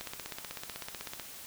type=click train; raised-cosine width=0.2 ms; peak=-21 dBFS; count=20; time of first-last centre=0.01-1.198 s; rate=16 Hz; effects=white hiss -47 dBFS RMS until 1.46 s